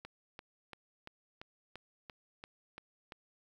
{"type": "click train", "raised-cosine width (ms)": 0.3, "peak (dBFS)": -30, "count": 10, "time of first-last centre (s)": [0.05, 3.122], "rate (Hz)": 2.93, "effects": ["10-bit"]}